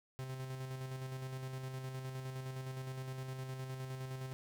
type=tone with tremolo; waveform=45% pulse; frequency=131 Hz; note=C3; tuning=2 cents sharp; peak=-40 dBFS; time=0.19-4.33 s; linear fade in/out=0 ms; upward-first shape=square; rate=9.7 Hz; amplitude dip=35%; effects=none